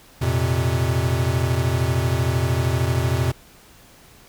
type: chord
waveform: square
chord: F suspended fourth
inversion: none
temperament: equal with one note detuned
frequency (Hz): 87.31 / 116.54 / 129.53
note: F2 / Bb2 / C3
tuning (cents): 0 / 0 / -17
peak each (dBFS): -24 / -24 / -23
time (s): 0.21-3.32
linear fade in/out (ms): 10
effects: pink hiss -49 dBFS RMS until 4.28 s